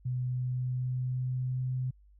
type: tone with pitch glide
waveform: sine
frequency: 125.8 to 128.15 Hz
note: B2 to C3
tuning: +32 to -36 cents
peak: -29 dBFS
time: 0.05-1.91 s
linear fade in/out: 10 ms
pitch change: +32 cents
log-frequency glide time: 0.29-1.73 s
effects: added 50 Hz sine -56 dBFS peak until 2.19 s